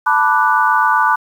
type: chord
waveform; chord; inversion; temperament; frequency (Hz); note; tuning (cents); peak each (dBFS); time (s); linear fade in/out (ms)
sine; B minor seventh; third; equal; 880 / 987.8 / 1174.7 / 1480; A5 / B5 / D6 / F#6; 0 / 0 / 0 / 0; -16; 0.06-1.16; 10
effects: 7-bit